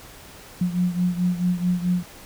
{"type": "beating tone pair", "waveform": "sine", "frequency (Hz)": [177.5, 182.1], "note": ["F3", "F#3"], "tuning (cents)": [28, -27], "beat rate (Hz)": 4.6, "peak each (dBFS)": [-21, -25], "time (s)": [0.61, 2.03], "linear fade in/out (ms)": 5, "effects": ["pink hiss -44 dBFS RMS until 2.25 s"]}